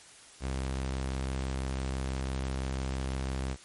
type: tone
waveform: sawtooth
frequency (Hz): 66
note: C2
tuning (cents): +16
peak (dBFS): -27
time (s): 0.4-3.57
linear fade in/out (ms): 50
effects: white hiss -53 dBFS RMS until 3.64 s + MP3 48 kbps